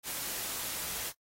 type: noise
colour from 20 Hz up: white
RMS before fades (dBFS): -37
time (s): 0.03-1.13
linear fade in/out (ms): 50
effects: noise-tail reverb RT60 0.1 s tail -23 dB re dry + AAC 48 kbps